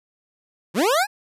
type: linear sweep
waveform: 25% pulse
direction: up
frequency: 146.83 to 862 Hz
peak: -13 dBFS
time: 0.74-1.07 s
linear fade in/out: 50 ms
effects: resampled to 32000 Hz